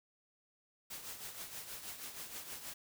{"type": "noise with tremolo", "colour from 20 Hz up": "white", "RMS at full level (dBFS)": -44, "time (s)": [0.9, 2.74], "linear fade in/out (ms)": 10, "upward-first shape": "triangle", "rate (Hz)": 6.3, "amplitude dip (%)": 65, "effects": []}